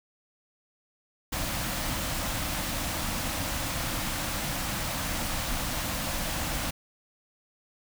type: band-stop noise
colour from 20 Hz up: pink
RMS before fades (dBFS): -31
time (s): 1.32-6.71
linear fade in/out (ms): 10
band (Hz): 340 to 490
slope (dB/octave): 96
effects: none